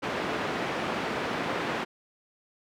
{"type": "band-pass noise", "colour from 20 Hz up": "pink", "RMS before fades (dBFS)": -31, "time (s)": [0.02, 1.85], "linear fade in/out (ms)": 20, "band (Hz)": [230, 2400], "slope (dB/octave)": 12, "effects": []}